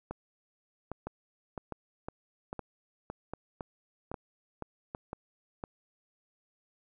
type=two click trains; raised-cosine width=1 ms; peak=-23 / -23 dBFS; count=10 / 7; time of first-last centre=1.07-5.639 / 0.11-4.949 s; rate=1.97 / 1.24 Hz; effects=none